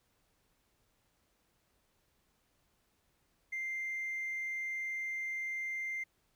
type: tone with hard clipping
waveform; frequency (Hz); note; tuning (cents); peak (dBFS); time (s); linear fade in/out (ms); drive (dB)
triangle; 2093; C7; 0; -35; 3.52-6.04; 10; 2
effects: pink hiss -75 dBFS RMS until 6.35 s